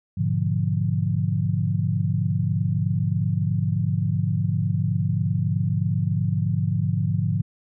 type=chord; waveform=sine; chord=G# diminished seventh; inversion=none; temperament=equal; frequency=103.83 / 123.47 / 146.83 / 174.61 Hz; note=G#2 / B2 / D3 / F3; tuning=0 / 0 / 0 / 0 cents; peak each=-24 / -28 / -25 / -26 dBFS; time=0.17-7.42 s; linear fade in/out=10 ms; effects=none